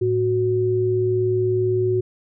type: tone pair together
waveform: sine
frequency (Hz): 110.5 / 368.8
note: A2 / F#4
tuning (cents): +8 / -6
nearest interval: octave + major sixth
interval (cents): 2086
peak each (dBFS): -23 / -18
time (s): 0.01-2.01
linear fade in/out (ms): 10
effects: none